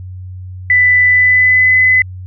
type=tone with pitch glide; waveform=sine; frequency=1990 to 2018 Hz; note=B6 to B6; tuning=+13 to +37 cents; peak=-6 dBFS; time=0.7-2.02 s; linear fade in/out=2 ms; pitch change=+24 cents; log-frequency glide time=1.06-1.75 s; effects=added 92 Hz sine -25 dBFS peak until 2.26 s